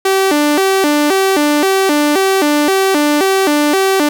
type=tone with vibrato; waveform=sawtooth; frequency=337.3 Hz; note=E4; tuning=40 cents sharp; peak=-6 dBFS; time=0.05-4.09 s; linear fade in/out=5 ms; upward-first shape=square; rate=1.9 Hz; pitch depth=230 cents each way; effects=8-bit